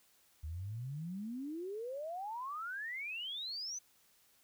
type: exponential sweep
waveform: sine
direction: up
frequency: 73.42 to 6200 Hz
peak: -39 dBFS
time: 0.43-3.79 s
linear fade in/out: 10 ms
effects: white hiss -69 dBFS RMS until 4.43 s